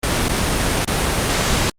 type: noise with dropouts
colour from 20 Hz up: pink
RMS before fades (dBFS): -18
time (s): 0.03-1.7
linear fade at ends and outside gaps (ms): 5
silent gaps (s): 0.286-0.29 / 0.849-0.874
effects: low-pass 10000 Hz 12 dB/octave + Opus 32 kbps